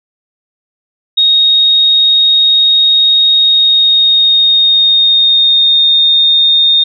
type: tone with pitch glide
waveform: sine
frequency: 3738 to 3672 Hz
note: A#7 to A#7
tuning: +4 to -27 cents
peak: -5 dBFS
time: 1.17-6.84 s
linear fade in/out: 10 ms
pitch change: -31 cents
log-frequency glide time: 3.34-5.94 s
effects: none